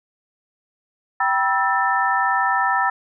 sine tone cluster, 779 / 971 / 1314 / 1783 Hz, G5 / B5 / E6 / A6, -11 / -30 / -6 / +22 cents, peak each -22 dBFS, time 1.2-2.9 s, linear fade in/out 5 ms, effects none

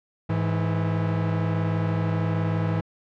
45% pulse tone pair together, 105 / 163.75 Hz, G#2 / E3, +19 / -11 cents, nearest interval minor sixth, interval 770 cents, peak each -25 dBFS, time 0.29-2.81 s, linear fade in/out 10 ms, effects low-pass 2000 Hz 12 dB/octave

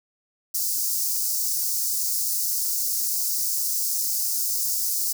white high-pass noise, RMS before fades -25 dBFS, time 0.54-5.13 s, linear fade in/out 10 ms, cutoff 4800 Hz, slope 48 dB/octave, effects none

